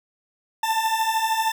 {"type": "beating tone pair", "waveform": "40% pulse", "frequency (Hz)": [880, 893], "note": ["A5", "A5"], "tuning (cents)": [0, 25], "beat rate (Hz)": 13, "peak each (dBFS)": [-25, -21], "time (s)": [0.63, 1.52], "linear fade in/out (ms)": 5, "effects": []}